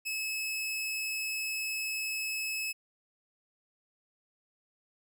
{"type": "tone", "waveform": "sawtooth", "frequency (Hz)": 2589, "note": "E7", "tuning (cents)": -32, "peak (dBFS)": -29, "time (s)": [0.05, 2.73], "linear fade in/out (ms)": 20, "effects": []}